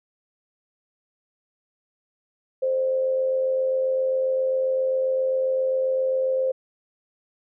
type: tone with amplitude modulation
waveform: sine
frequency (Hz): 523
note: C5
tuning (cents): -1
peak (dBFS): -18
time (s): 2.62-6.52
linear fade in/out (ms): 10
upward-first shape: sine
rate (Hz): 87.5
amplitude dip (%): 40
effects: none